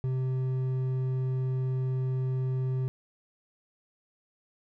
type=tone with hard clipping; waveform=triangle; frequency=129.7 Hz; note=C3; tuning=15 cents flat; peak=-28 dBFS; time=0.04-2.88 s; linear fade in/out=0 ms; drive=9 dB; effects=none